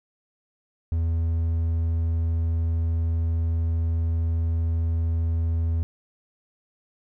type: tone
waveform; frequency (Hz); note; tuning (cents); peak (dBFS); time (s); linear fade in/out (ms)
triangle; 82.41; E2; 0; -19; 0.92-5.83; 0
effects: none